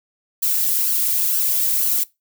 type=noise with flanger; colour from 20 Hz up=violet; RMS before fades=-19 dBFS; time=0.42-2.04 s; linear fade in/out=10 ms; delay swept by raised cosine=0.66 to 2.16 ms; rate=2.1 Hz; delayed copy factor=+0.5; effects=noise-tail reverb RT60 0.2 s tail -21 dB re dry